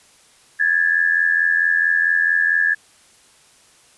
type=tone pair together; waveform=sine; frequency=1661.2 / 1745.7 Hz; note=G#6 / A6; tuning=0 / -14 cents; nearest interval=minor second; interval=86 cents; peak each=-17 dBFS; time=0.59-2.75 s; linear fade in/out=20 ms; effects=white hiss -52 dBFS RMS until 3.97 s + resampled to 24000 Hz